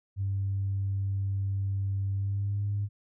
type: tone with pitch glide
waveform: sine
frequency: 98 to 101.81 Hz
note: G2 to G#2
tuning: 0 to -34 cents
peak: -26 dBFS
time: 0.16-2.89 s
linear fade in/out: 50 ms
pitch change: +66 cents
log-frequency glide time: 2.13-2.64 s
effects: tanh soft clip ceiling -22 dBFS